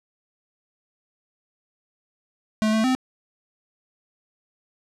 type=tone with pitch steps; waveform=square; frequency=216.4 / 220.1 / 257.8 Hz; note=A3 / A3 / C4; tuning=-29 / +1 / -26 cents; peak=-19 dBFS; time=2.62-2.95 s; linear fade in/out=0 ms; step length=110 ms; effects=low-pass 8000 Hz 12 dB/octave